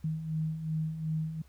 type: beating tone pair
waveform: sine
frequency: 155.56 / 158.26 Hz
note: D#3 / D#3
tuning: 0 / +30 cents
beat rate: 2.7 Hz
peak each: -38 / -31 dBFS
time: 0.04-1.42 s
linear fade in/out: 5 ms
effects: added 68 Hz sine -55 dBFS peak until 1.48 s + pink hiss -66 dBFS RMS until 1.48 s